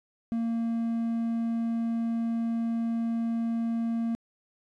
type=tone with quantisation; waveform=triangle; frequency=230 Hz; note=A#3; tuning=23 cents flat; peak=-24 dBFS; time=0.32-4.15 s; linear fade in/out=0 ms; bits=9; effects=resampled to 24000 Hz